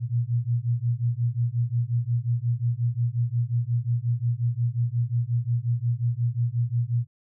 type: beating tone pair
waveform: sine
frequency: 116.54 / 122.14 Hz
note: A#2 / B2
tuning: 0 / -19 cents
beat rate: 5.6 Hz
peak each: -25 dBFS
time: 0-7.07 s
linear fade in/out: 50 ms
effects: none